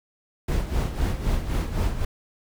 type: noise with tremolo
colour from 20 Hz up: brown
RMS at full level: -22 dBFS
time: 0.48-2.05 s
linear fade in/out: 5 ms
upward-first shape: sine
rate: 3.9 Hz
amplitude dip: 65%
effects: none